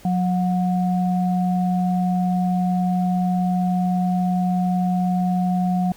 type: tone pair together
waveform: sine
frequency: 181.75 / 727 Hz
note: F#3 / F#5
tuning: -31 / -31 cents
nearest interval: 2 octaves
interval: 2400 cents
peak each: -18 / -25 dBFS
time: 0.05-5.92 s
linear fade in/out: 2 ms
effects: pink hiss -48 dBFS RMS until 5.96 s